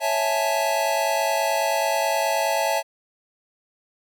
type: chord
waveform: square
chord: A major seventh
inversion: first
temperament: equal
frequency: 554.4 / 659.3 / 830.6 / 880 Hz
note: C#5 / E5 / G#5 / A5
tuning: 0 / 0 / 0 / 0 cents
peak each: -28 / -25 / -29 / -26 dBFS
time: 0-2.83 s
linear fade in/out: 50 ms
effects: none